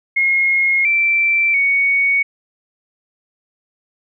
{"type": "tone with pitch steps", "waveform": "sine", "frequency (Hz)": [2154, 2341, 2230], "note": ["C7", "D7", "C#7"], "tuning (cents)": [50, -6, 10], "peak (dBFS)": -12, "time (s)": [0.16, 2.23], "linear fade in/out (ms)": 10, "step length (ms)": 690, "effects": []}